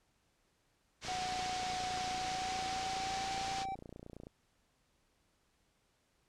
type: low-pass noise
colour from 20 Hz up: white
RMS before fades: -43 dBFS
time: 1.01-3.66 s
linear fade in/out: 50 ms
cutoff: 6100 Hz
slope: 24 dB/octave
type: click train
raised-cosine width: 2 ms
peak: -35 dBFS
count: 95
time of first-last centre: 1.05-4.269 s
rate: 29.2 Hz
type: tone with pitch glide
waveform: triangle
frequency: 740 to 774.1 Hz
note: F#5 to G5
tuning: 0 to -22 cents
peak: -35 dBFS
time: 1.08-3.75 s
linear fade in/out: 5 ms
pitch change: +78 cents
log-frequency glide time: 2.01-3.39 s
effects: pink hiss -75 dBFS RMS until 6.28 s + low-pass 10000 Hz 12 dB/octave